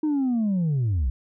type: linear sweep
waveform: sine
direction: down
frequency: 313.5 to 55.5 Hz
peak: -18 dBFS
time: 0.03-1.1 s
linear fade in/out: 5 ms
effects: tanh soft clip ceiling -19 dBFS